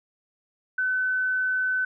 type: tone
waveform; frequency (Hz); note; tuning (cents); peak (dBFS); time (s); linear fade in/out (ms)
sine; 1513; F#6; +38; -22; 0.78-1.85; 5
effects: none